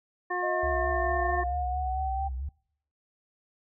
harmonic tone, 359.3 Hz, F4, 49 cents sharp, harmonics 1 / 2 / 3 / 5, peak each -33 / -33 / -33 / -33 dBFS, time 0.3-1.44 s, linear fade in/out 10 ms
sine exponential sweep, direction up, 622.3 to 784 Hz, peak -29 dBFS, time 0.42-2.29 s, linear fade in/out 20 ms
sine tone with vibrato, 67.1 Hz, C2, 44 cents sharp, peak -31 dBFS, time 0.63-2.49 s, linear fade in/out 5 ms, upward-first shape sine, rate 4.5 Hz, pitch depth 120 cents each way
effects noise-tail reverb RT60 0.7 s tail -25 dB re dry

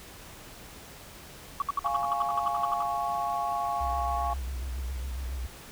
sine tone bursts, 1130 Hz, C#6, 33 cents sharp, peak -23 dBFS, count 15, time 1.6-2.824 s, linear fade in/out 2 ms, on 20 ms, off 66 ms
sine chord, Db major, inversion first, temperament equal, 698.5 / 830.6 / 1108.7 Hz, F5 / Ab5 / Db6, 0 / 0 / 0 cents, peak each -31 dBFS, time 1.84-4.34 s, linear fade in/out 10 ms
sine tone with vibrato, 64 Hz, C2, 38 cents flat, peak -31 dBFS, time 3.8-5.47 s, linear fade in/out 10 ms, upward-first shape square, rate 7.3 Hz, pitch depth 80 cents each way
effects tanh soft clip ceiling -18 dBFS + pink hiss -47 dBFS RMS until 5.71 s

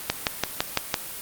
click train, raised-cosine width 0.2 ms, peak -3 dBFS, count 6, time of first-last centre 0.1-0.942 s, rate 5.94 Hz, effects white hiss -36 dBFS RMS until 1.21 s + Opus 32 kbps

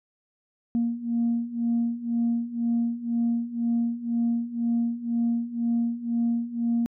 sine beating tone pair, 233.1 / 235.1 Hz, A#3 / A#3, 0 / +15 cents, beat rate 2 Hz, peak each -27 / -24 dBFS, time 0.75-6.86 s, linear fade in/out 0 ms, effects tanh soft clip ceiling -17 dBFS

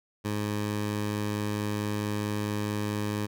15% pulse tone, 104.5 Hz, G#2, 11 cents sharp, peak -22 dBFS, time 0.24-3.27 s, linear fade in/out 20 ms, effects none

